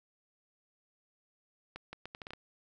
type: accelerating click train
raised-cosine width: 0.3 ms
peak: -27 dBFS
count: 8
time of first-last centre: 1.76-2.334 s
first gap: 170 ms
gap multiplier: 0.74
effects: none